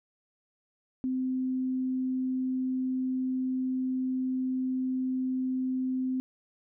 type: tone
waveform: sine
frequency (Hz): 258.1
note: C4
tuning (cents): -23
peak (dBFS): -27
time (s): 1.04-6.2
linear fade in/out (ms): 0
effects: none